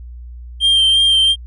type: tone with vibrato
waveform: triangle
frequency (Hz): 3166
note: G7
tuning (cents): +17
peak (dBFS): -8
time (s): 0.6-1.36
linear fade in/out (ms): 50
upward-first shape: sine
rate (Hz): 2.9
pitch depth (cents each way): 20
effects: added 60 Hz sine -30 dBFS peak until 1.46 s + resampled to 24000 Hz